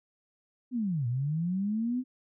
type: linear two-way sweep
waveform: sine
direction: down then up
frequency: 259.5 to 115.7 to 259.5 Hz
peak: -27 dBFS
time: 0.71-2.04 s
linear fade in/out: 50 ms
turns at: 1.07 s
effects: none